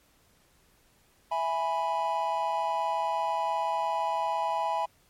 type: chord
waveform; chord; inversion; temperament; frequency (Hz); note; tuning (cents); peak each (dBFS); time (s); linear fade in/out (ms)
triangle; E major; none; equal; 659.3 / 830.6 / 987.8; E5 / G#5 / B5; 0 / 0 / 0; -31 / -28 / -28; 1.31-4.86; 10
effects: pink hiss -64 dBFS RMS until 5.09 s + MP3 64 kbps